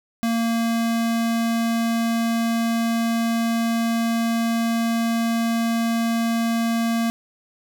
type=tone; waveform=square; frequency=230 Hz; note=A#3; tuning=23 cents flat; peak=-20 dBFS; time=0.23-7.1 s; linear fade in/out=0 ms; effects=none